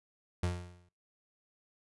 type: tone with exponential decay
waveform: 35% pulse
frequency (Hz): 88.5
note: F2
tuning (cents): +23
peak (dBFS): -27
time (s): 0.43-0.89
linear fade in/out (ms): 5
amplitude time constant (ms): 100
effects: noise-tail reverb RT60 0.4 s tail -24 dB re dry + resampled to 24000 Hz